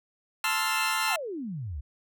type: chord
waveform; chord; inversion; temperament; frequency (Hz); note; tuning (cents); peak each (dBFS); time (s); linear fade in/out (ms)
20% pulse; F major seventh; first; equal; 880 / 1046.5 / 1318.5 / 1396.9; A5 / C6 / E6 / F6; 0 / 0 / 0 / 0; -26; 0.44-1.16; 2
type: exponential sweep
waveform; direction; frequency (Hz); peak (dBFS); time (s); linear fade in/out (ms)
sine; down; 931 to 63; -32; 1.07-1.81; 10
effects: none